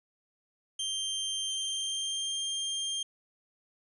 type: tone with pitch glide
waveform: sawtooth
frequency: 3150 to 3190 Hz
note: G7 to G7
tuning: +8 to +30 cents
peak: -28 dBFS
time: 0.79-3.03 s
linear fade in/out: 5 ms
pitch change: +22 cents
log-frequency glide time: 1.45-2.42 s
effects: resampled to 24000 Hz